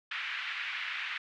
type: band-pass noise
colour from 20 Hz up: pink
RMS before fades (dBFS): -37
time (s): 0.11-1.18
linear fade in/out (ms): 5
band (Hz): 1600 to 2900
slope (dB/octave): 24
effects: none